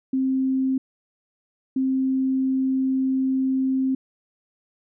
sine tone pair in turn, 263.6 / 263.6 Hz, C4 / C4, +13 / +13 cents, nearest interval unison, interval 0 cents, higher neither, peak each -19 dBFS, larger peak neither, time 0.13-0.78 / 1.76-3.95 s, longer second, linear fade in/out 5 ms, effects none

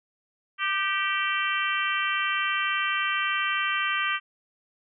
harmonic tone with a mistuned harmonic, 388.2 Hz, G4, 17 cents flat, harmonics 3 / 4 / 5 / 6 / 7 / 8, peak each -29 / -30 / -31 / -32 / -32 / -33 dBFS, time 0.58-4.2 s, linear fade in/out 50 ms, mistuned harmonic 3, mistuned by +43 cents, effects none

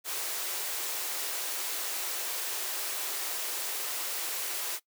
white high-pass noise, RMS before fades -34 dBFS, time 0.04-4.8 s, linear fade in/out 50 ms, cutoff 330 Hz, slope 48 dB/octave, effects noise-tail reverb RT60 0.1 s tail -20 dB re dry

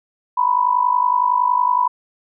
sine tone with amplitude modulation, 987.8 Hz, B5, in tune, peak -10 dBFS, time 0.37-1.88 s, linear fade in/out 10 ms, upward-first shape sine, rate 50.8 Hz, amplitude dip 80%, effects none

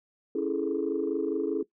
sine chord, A major seventh, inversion first, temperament equal, 277.2 / 329.6 / 415.3 / 440 Hz, C#4 / E4 / G#4 / A4, 0 / 0 / 0 / 0 cents, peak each -32 / -30 / -30 / -32 dBFS, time 0.35-1.63 s, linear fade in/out 5 ms, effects noise-tail reverb RT60 0.1 s tail -18 dB re dry + tanh soft clip ceiling -18 dBFS

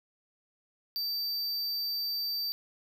square tone, 4650 Hz, D8, 18 cents flat, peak -31 dBFS, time 0.96-2.52 s, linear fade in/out 0 ms, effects none

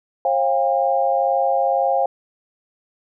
sine tone cluster, 538 / 701 / 803 Hz, C5 / F5 / G5, +48 / +6 / +41 cents, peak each -20 dBFS, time 0.25-2.06 s, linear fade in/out 2 ms, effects none

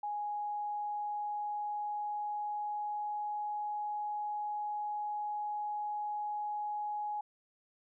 sine tone with pitch glide, 831 to 836.3 Hz, G#5 to G#5, +1 to +12 cents, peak -34 dBFS, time 0.03-7.21 s, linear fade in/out 5 ms, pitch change +11 cents, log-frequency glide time 0.24-3.42 s, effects none

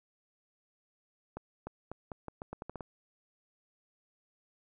accelerating click train, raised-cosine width 1 ms, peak -26 dBFS, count 11, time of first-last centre 1.37-2.808 s, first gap 300 ms, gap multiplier 0.82, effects none

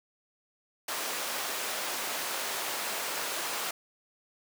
pink high-pass noise, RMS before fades -34 dBFS, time 0.88-3.71 s, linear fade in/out 5 ms, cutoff 570 Hz, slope 12 dB/octave, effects none

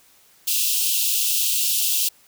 white high-pass noise, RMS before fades -21 dBFS, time 0.47-2.09 s, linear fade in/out 10 ms, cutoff 2600 Hz, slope 96 dB/octave, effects white hiss -55 dBFS RMS until 2.27 s

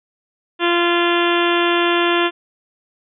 harmonic tone, 345.5 Hz, F4, 19 cents flat, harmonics 1 / 2 / 3 / 4 / 5 / 6 / 7 / 8 / 9 / 10, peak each -17 / -24 / -22 / -24 / -24 / -30 / -28 / -25 / -27 / -27 dBFS, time 0.59-2.31 s, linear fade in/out 50 ms, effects none

